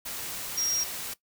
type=tone in noise; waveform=sine; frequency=5620 Hz; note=F8; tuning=10 cents sharp; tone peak=-26 dBFS; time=0.57-0.84 s; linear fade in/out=10 ms; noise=white; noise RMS=-36 dBFS; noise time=0.05-1.14 s; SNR=+7 dB; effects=noise-tail reverb RT60 0.1 s tail -17 dB re dry